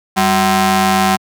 sawtooth ring-modulated tone, 282.2 Hz, C#4, 31 cents sharp, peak -3 dBFS, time 0.16-1.17 s, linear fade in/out 20 ms, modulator 477 Hz, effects high-pass 150 Hz 12 dB/octave

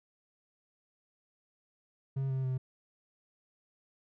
triangle tone with pitch steps, 135 / 132.22 / 129.5 Hz, C#3 / C3 / C3, -45 / +19 / -17 cents, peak -28 dBFS, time 2.16-2.58 s, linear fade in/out 10 ms, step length 140 ms, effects none

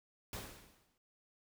pink noise with exponential decay, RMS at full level -42 dBFS, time 0.33-0.98 s, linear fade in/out 1 ms, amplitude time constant 140 ms, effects none

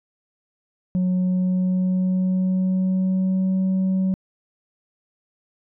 sine tone with pitch glide, 182.8 to 188.59 Hz, F#3 to F#3, -21 to +33 cents, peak -15 dBFS, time 0.95-4.14 s, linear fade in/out 0 ms, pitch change +54 cents, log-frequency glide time 1.09-3.59 s, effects tanh soft clip ceiling -17 dBFS

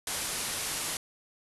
white low-pass noise, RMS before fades -34 dBFS, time 0.07-0.97 s, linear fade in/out 2 ms, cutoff 12000 Hz, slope 96 dB/octave, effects none

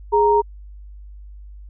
sine tone pair together, 415.3 / 932.3 Hz, G#4 / A#5, 0 / 0 cents, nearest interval octave + major second, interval 1400 cents, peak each -15 / -15 dBFS, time 0.12-0.42 s, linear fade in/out 20 ms, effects added 50 Hz sine -36 dBFS peak until 1.69 s

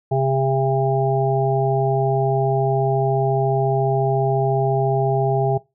harmonic tone, 134.3 Hz, C3, 46 cents sharp, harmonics 1 / 3 / 5 / 6, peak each -19 / -22 / -24 / -24 dBFS, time 0.11-5.58 s, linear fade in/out 10 ms, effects noise-tail reverb RT60 0.2 s tail -19 dB re dry

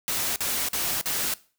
white noise bursts, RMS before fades -27 dBFS, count 4, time 0.08-1.338 s, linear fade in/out 0 ms, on 280 ms, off 46 ms, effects noise-tail reverb RT60 0.4 s tail -20 dB re dry

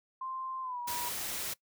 sine tone with pitch glide, 1046.5 to 965.2 Hz, C6 to B5, 0 to -40 cents, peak -36 dBFS, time 0.21-1.09 s, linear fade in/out 5 ms, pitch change -140 cents, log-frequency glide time 0.62-0.8 s
white noise, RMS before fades -37 dBFS, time 0.87-1.54 s, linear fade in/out 10 ms
effects noise-tail reverb RT60 0.1 s tail -21 dB re dry

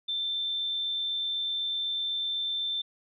sine tone, 3556 Hz, A7, 18 cents sharp, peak -28 dBFS, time 0.08-2.82 s, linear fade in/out 10 ms, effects none

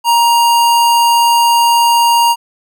square tone, 939 Hz, A#5, 12 cents sharp, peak -8 dBFS, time 0.04-2.36 s, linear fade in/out 50 ms, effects none

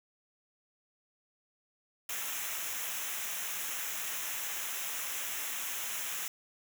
white noise with comb filter, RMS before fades -37 dBFS, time 2.09-6.28 s, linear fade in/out 2 ms, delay 0.22 ms, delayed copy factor -0.7, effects none

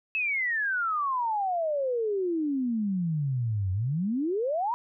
sine exponential two-way sweep, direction down then up, 2637 to 90.6 to 990 Hz, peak -25 dBFS, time 0.15-4.74 s, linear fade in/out 0 ms, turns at 3.72 s, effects none

